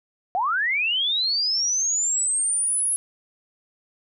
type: linear sweep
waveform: sine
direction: up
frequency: 690 to 10720 Hz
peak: -20 dBFS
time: 0.35-2.96 s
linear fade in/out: 0 ms
effects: none